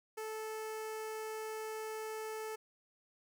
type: tone with notch filter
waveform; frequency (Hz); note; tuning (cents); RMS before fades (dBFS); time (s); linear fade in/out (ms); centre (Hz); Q
sawtooth; 436.8; A4; -13; -42; 0.17-2.56; 10; 3700; 1.9
effects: none